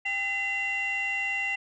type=tone cluster; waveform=sine; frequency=796 / 2031 / 2754 Hz; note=G5 / B6 / F7; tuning=+26 / +48 / -25 cents; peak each=-37 / -28 / -29 dBFS; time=0.05-1.56 s; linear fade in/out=10 ms; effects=tanh soft clip ceiling -21 dBFS